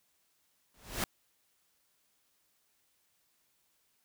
pink noise with exponential growth, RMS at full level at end -29 dBFS, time 0.74-1.04 s, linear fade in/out 2 ms, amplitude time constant 65 ms, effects white hiss -74 dBFS RMS until 4.04 s

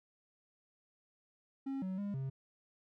triangle tone with pitch steps, 270.9 / 187.8 / 202.3 / 134 Hz, C#4 / F#3 / G#3 / C3, -40 / +26 / -45 / +42 cents, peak -34 dBFS, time 1.66-2.3 s, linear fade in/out 10 ms, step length 160 ms, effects none

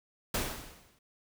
pink noise with exponential decay, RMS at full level -29 dBFS, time 0.34-0.99 s, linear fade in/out 5 ms, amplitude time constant 140 ms, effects none

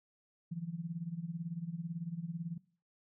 sine tone with tremolo, 168.2 Hz, E3, 35 cents sharp, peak -34 dBFS, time 0.51-2.58 s, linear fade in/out 10 ms, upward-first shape sine, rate 18 Hz, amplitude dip 85%, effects noise-tail reverb RT60 0.5 s tail -23 dB re dry

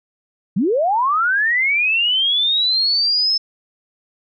sine linear sweep, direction up, 159.6 to 5274 Hz, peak -14 dBFS, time 0.56-3.38 s, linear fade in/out 10 ms, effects none

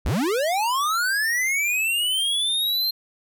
square linear sweep, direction up, 31.27 to 4186 Hz, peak -21 dBFS, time 0.05-2.91 s, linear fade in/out 10 ms, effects none

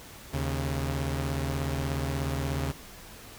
sawtooth tone pair together, 76.55 / 136.4 Hz, D#2 / C#3, -28 / -28 cents, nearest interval minor seventh, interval 1000 cents, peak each -27 dBFS, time 0.33-2.72 s, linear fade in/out 10 ms, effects pink hiss -47 dBFS RMS until 3.38 s

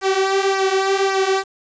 sawtooth tone with flanger, 386.9 Hz, G4, 23 cents flat, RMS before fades -18 dBFS, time 0.01-1.44 s, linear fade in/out 50 ms, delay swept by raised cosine 0.26 to 4.86 ms, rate 1.8 Hz, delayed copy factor -0.7, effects resampled to 16000 Hz + 7-bit

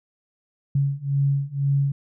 sine beating tone pair, 138.59 / 140.59 Hz, C#3 / C#3, 0 / +25 cents, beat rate 2 Hz, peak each -23 / -22 dBFS, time 0.75-1.92 s, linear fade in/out 5 ms, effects none

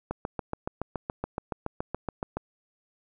click train, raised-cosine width 1 ms, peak -16 dBFS, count 17, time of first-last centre 0.11-2.37 s, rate 7.08 Hz, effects none

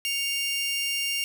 sawtooth tone pair together, 2218 / 2794 Hz, C#7 / F7, 0 / 0 cents, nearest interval major third, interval 400 cents, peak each -31 / -23 dBFS, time 0.05-1.24 s, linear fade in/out 0 ms, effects none

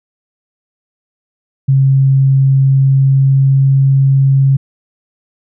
sine tone with pitch glide, 135.2 to 135.98 Hz, C#3 to C#3, -43 to -33 cents, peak -6 dBFS, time 1.68-4.57 s, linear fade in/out 10 ms, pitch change +10 cents, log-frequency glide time 2.66-3.81 s, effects none

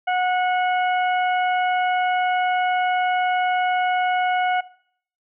harmonic tone, 731 Hz, F#5, 21 cents flat, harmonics 1 / 2 / 3 / 4, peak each -19 / -27 / -30 / -35 dBFS, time 0.07-4.61 s, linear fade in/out 10 ms, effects noise-tail reverb RT60 0.6 s tail -19 dB re dry

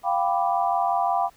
sine chord, G dominant seventh, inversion third, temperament equal, 698.5 / 784 / 987.8 / 1174.7 Hz, F5 / G5 / B5 / D6, 0 / 0 / 0 / 0 cents, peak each -24 / -24 / -27 / -30 dBFS, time 0.03-1.3 s, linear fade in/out 50 ms, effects pink hiss -57 dBFS RMS until 1.36 s

